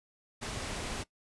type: low-pass noise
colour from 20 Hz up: pink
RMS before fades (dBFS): -38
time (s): 0.41-1.04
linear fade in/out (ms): 20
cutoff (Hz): 10000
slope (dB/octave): 12
effects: noise-tail reverb RT60 0.1 s tail -19 dB re dry + resampled to 24000 Hz